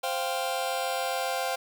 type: chord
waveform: sawtooth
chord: C suspended fourth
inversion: none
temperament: just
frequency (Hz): 523.3 / 697.7 / 784.9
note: C5 / F5 / G5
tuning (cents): 0 / -2 / +2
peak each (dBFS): -28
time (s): 0.03-1.56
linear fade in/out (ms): 10
effects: 9-bit